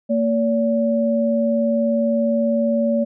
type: tone pair together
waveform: sine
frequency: 229.1 / 572 Hz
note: A#3 / D5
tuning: -30 / -46 cents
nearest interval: octave + major third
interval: 1584 cents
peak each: -18 / -19 dBFS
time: 0.09-3.05 s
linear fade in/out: 20 ms
effects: none